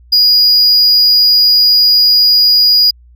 triangle tone, 4894 Hz, D#8, 29 cents flat, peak -4 dBFS, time 0.12-2.91 s, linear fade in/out 10 ms, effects added 60 Hz sine -39 dBFS peak until 3.15 s

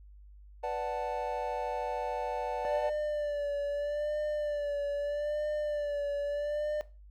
triangle chord, B minor seventh, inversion none, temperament equal, 493.9 / 587.3 / 740 / 880 Hz, B4 / D5 / F#5 / A5, 0 / 0 / 0 / 0 cents, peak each -35 dBFS, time 0.63-2.9 s, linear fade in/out 10 ms
triangle tone with vibrato, 587 Hz, D5, 1 cent flat, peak -28 dBFS, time 2.65-6.81 s, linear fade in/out 0 ms, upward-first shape sine, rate 0.79 Hz, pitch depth 42 cents each way
effects noise-tail reverb RT60 0.3 s tail -17 dB re dry + added 50 Hz sine -50 dBFS peak until 7.1 s

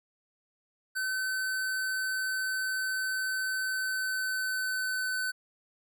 square tone with pitch glide, 1526 to 1513.7 Hz, G6 to F#6, -47 to +39 cents, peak -30 dBFS, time 0.95-5.32 s, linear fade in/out 20 ms, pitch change -14 cents, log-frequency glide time 3.67-5.16 s, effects none

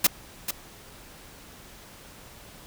white noise with echo, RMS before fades -18 dBFS, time 0.04-0.07 s, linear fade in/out 5 ms, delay 440 ms, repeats 1, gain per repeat -10 dB, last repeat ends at 0.51 s, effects pink hiss -48 dBFS RMS until 2.66 s

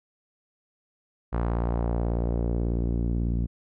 sawtooth tone with low-pass filter sweep, 58.27 Hz, A#1, in tune, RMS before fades -26 dBFS, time 1.32-3.47 s, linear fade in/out 20 ms, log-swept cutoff 1200 to 220 Hz, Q 1.3, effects none

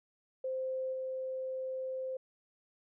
sine tone with level steps, 521 Hz, C5, 7 cents flat, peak -33 / -35 dBFS, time 0.44-2.17 s, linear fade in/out 5 ms, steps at 0.92 s, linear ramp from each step 20 ms, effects none

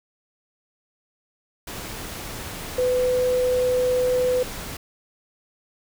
sine tone in noise, 502 Hz, B4, 28 cents sharp, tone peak -18 dBFS, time 2.78-4.43 s, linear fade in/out 5 ms, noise pink, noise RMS -34 dBFS, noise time 1.67-4.77 s, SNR +13 dB, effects none

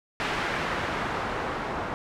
white noise with low-pass filter sweep, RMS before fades -30 dBFS, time 0.2-1.94 s, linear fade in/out 0 ms, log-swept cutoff 2000 to 1000 Hz, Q 0.9, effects none

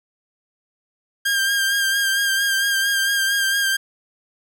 sawtooth tone with vibrato, 1600 Hz, G6, 35 cents sharp, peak -14 dBFS, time 1.25-3.77 s, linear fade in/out 10 ms, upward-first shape sine, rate 4.4 Hz, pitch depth 30 cents each way, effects none

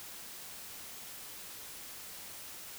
silence, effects white hiss -47 dBFS RMS until 2.78 s

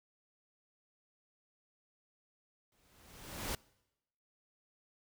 pink noise with exponential growth, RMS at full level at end -36 dBFS, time 2.72-3.55 s, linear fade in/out 2 ms, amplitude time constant 180 ms, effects noise-tail reverb RT60 0.9 s tail -24 dB re dry

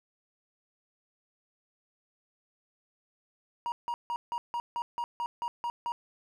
triangle tone bursts, 950 Hz, A#5, 33 cents sharp, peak -28 dBFS, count 11, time 3.66-5.92 s, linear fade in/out 0 ms, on 60 ms, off 160 ms, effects none

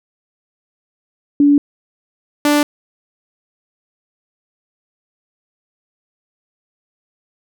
sine / sawtooth tone pair in turn, 287.5 / 293.7 Hz, D4 / D4, -37 / 0 cents, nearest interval unison, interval 37 cents, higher second, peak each -7 dBFS, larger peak neither, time 1.4-1.58 / 2.45-2.63 s, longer neither, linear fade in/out 2 ms, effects none

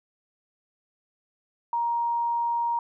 sine tone, 940 Hz, A#5, 14 cents sharp, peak -23 dBFS, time 1.73-2.79 s, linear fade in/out 2 ms, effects none

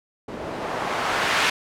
blue noise with low-pass filter sweep, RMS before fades -25 dBFS, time 0.28-1.5 s, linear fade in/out 5 ms, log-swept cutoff 410 to 2100 Hz, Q 0.88, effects none

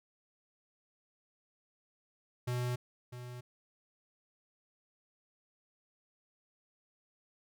square tone with echo, 123.47 Hz, B2, in tune, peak -33 dBFS, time 2.47-2.76 s, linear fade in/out 10 ms, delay 650 ms, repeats 1, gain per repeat -11 dB, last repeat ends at 3.41 s, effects none

